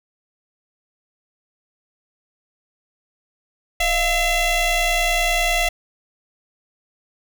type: ring-modulated tone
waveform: 20% pulse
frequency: 670 Hz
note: E5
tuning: 28 cents sharp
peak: -9 dBFS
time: 3.8-5.69 s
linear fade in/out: 5 ms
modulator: 1370 Hz
effects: none